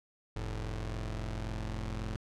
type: tone pair together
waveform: sawtooth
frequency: 43.72 / 109.4 Hz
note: F1 / A2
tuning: +3 / -9 cents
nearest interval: octave + major third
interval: 1588 cents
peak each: -33 / -35 dBFS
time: 0.36-2.16 s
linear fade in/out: 0 ms
effects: low-pass 7000 Hz 12 dB/octave